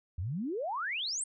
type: exponential sweep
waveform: sine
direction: up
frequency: 77.78 to 8870 Hz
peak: -32 dBFS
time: 0.18-1.24 s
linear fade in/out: 5 ms
effects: none